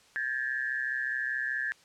sine tone cluster, 1597 / 1722 / 1856 Hz, G6 / A6 / A#6, +32 / -38 / -8 cents, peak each -35 / -31 / -38 dBFS, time 0.16-1.72 s, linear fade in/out 0 ms, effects white hiss -60 dBFS RMS until 1.84 s + low-pass 7000 Hz 12 dB/octave

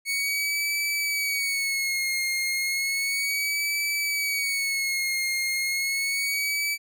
sawtooth tone with vibrato, 2217 Hz, C#7, in tune, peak -21 dBFS, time 0.05-6.78 s, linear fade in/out 50 ms, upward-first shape sine, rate 0.33 Hz, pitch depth 67 cents each way, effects none

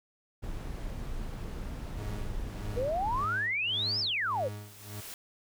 brown noise, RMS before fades -37 dBFS, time 0.42-3.26 s, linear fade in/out 20 ms
40% pulse tone with tremolo, 103.83 Hz, G#2, in tune, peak -36 dBFS, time 1.97-5.01 s, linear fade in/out 10 ms, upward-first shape sine, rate 1.7 Hz, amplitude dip 90%
sine exponential two-way sweep, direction up then down, 467.1 to 5410 to 467.1 Hz, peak -28 dBFS, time 2.76-4.49 s, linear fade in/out 20 ms, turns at 4 s
white noise with exponential growth, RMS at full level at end -42 dBFS, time 3.66-5.14 s, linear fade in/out 1 ms, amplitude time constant 320 ms
effects none

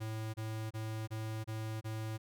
square tone bursts, 110 Hz, A2, in tune, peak -38 dBFS, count 6, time 0-2.18 s, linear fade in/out 20 ms, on 340 ms, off 28 ms, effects none

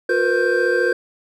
triangle tone cluster, 358.8 / 469.5 / 504 / 1570 Hz, F4 / A#4 / B4 / G6, +47 / +12 / +35 / +2 cents, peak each -19 dBFS, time 0.09-0.93 s, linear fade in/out 5 ms, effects none

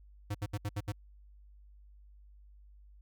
square tone bursts, 102.9 Hz, G#2, 16 cents flat, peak -33 dBFS, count 6, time 0.3-0.922 s, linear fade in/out 10 ms, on 47 ms, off 68 ms, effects added 50 Hz sine -54 dBFS peak until 3.01 s

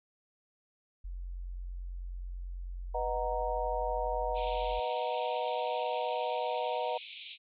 sine tone, 44.6 Hz, F1, 37 cents sharp, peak -37 dBFS, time 1.04-4.8 s, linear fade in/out 10 ms
sine chord, B major seventh, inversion none, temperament equal, 493.9 / 622.3 / 740 / 932.3 Hz, B4 / D#5 / F#5 / A#5, 0 / 0 / 0 / 0 cents, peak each -36 dBFS, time 2.94-6.98 s, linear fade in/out 10 ms
pink band-pass noise, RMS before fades -47 dBFS, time 4.34-7.38 s, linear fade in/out 50 ms, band 2300 to 3900 Hz, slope 96 dB/octave
effects none

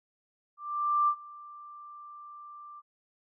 sine tone with ADSR envelope, 1181 Hz, D6, 9 cents sharp, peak -21 dBFS, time 0.57-2.82 s, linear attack 510 ms, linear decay 71 ms, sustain -23 dB, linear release 34 ms, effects none

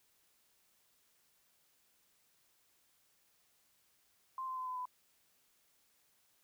sine tone with pitch steps, 1046.5 / 1035.1 / 1023.8 / 1012.6 / 1001.6 Hz, C6 / C6 / C6 / B5 / B5, 0 / -19 / -38 / +43 / +24 cents, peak -38 dBFS, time 4.38-4.855 s, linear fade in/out 2 ms, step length 95 ms, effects white hiss -73 dBFS RMS until 6.43 s

